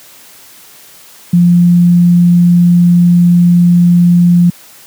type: tone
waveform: sine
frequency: 174.61 Hz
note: F3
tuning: in tune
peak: -3 dBFS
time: 1.33-4.5 s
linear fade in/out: 5 ms
effects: white hiss -38 dBFS RMS until 4.86 s + high-pass 100 Hz 12 dB/octave